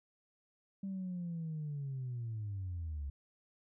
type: linear sweep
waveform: sine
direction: down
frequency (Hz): 197 to 67.6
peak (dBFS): -36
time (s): 0.83-3.1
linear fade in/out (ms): 5
effects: tanh soft clip ceiling -34 dBFS